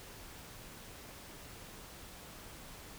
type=silence; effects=pink hiss -51 dBFS RMS until 2.98 s